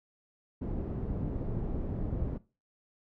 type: low-pass noise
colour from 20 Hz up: pink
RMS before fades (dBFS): -34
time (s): 0.61-2.38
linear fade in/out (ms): 10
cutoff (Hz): 350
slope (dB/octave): 12
effects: noise-tail reverb RT60 0.3 s tail -18 dB re dry